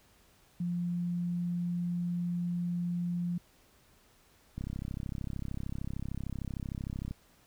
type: tone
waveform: sine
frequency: 174.61 Hz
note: F3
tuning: in tune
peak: -30 dBFS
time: 0.6-3.38 s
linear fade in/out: 5 ms
type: click train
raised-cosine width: 5 ms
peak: -25 dBFS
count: 85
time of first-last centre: 4.58-7.11 s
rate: 33.2 Hz
effects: pink hiss -64 dBFS RMS until 7.46 s